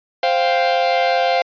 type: chord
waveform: 45% pulse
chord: C suspended fourth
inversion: none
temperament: equal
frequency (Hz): 523.3 / 698.5 / 784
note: C5 / F5 / G5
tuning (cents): 0 / 0 / 0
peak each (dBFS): -19 / -17 / -22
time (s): 0.23-1.42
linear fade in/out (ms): 2
effects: resampled to 11025 Hz